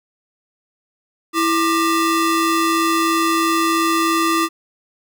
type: ring-modulated tone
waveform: 40% pulse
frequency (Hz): 763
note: G5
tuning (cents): -47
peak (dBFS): -11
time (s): 1.33-4.49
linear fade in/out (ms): 50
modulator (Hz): 433
effects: none